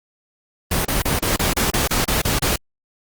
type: noise bursts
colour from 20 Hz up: pink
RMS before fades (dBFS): -19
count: 11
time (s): 0.71-2.56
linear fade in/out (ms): 5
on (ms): 140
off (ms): 31
effects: Opus 24 kbps